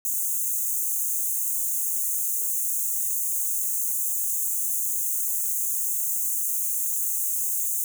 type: high-pass noise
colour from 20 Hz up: white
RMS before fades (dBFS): -26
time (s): 0.05-7.84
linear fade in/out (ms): 0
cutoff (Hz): 6300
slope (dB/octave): 96
effects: none